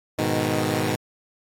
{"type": "chord", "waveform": "10% pulse", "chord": "G# minor", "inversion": "none", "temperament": "equal", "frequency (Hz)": [103.83, 123.47, 155.56], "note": ["G#2", "B2", "D#3"], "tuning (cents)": [0, 0, 0], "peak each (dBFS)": -18, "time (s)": [0.18, 0.96], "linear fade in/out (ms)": 10, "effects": ["AAC 48 kbps"]}